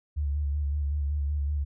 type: tone with vibrato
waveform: sine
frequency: 72.4 Hz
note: D2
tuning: 24 cents flat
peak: -25 dBFS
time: 0.16-1.65 s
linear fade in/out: 20 ms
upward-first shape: square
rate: 5.3 Hz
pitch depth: 38 cents each way
effects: none